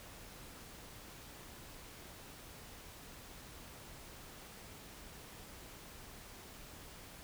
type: silence
effects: pink hiss -53 dBFS RMS until 7.23 s